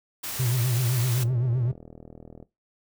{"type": "noise", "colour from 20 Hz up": "white", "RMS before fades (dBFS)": -33, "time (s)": [0.23, 1.24], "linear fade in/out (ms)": 10}
{"type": "tone with vibrato", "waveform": "triangle", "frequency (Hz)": 123, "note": "B2", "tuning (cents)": -7, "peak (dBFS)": -20, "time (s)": [0.39, 1.72], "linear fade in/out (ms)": 10, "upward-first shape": "triangle", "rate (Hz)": 7.8, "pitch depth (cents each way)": 130}
{"type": "click train", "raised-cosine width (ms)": 2, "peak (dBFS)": -30, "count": 51, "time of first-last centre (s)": [1.18, 2.427], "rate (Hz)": 40.1}
{"effects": ["noise-tail reverb RT60 0.2 s tail -17 dB re dry"]}